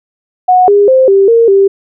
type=tone with pitch steps; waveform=sine; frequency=733 / 406.7 / 522 / 392.1 / 461.7 / 392.8 Hz; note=F#5 / G#4 / C5 / G4 / A#4 / G4; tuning=-16 / -36 / -4 / 0 / -17 / +4 cents; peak=-3 dBFS; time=0.48-1.68 s; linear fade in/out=10 ms; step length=200 ms; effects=none